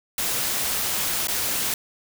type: noise with dropouts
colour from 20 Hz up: white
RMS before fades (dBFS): -25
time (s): 0.18-1.74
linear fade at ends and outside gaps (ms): 2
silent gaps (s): 1.272-1.283
effects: none